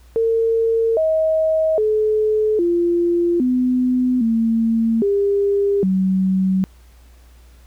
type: tone with pitch steps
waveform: sine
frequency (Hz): 454 / 635 / 430 / 345.2 / 252.2 / 226.7 / 401.4 / 189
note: A#4 / D#5 / A4 / F4 / B3 / A#3 / G4 / F#3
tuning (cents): -46 / +35 / -40 / -20 / +36 / -48 / +41 / +37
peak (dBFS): -14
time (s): 0.16-6.64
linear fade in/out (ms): 0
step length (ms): 810
effects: added 60 Hz sine -44 dBFS peak until 7.66 s + pink hiss -55 dBFS RMS until 7.66 s